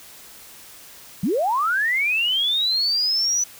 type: linear sweep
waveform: sine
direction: up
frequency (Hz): 155.56 to 6000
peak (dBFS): -18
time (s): 1.23-3.44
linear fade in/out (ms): 5
effects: white hiss -44 dBFS RMS until 3.59 s